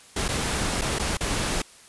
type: noise with dropouts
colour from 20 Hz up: pink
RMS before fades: -26 dBFS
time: 0.16-1.62 s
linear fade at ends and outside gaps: 5 ms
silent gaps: 0.282-0.287 / 0.813-0.817 / 0.987-0.995 / 1.171-1.207 s
effects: white hiss -50 dBFS RMS until 1.88 s + resampled to 24000 Hz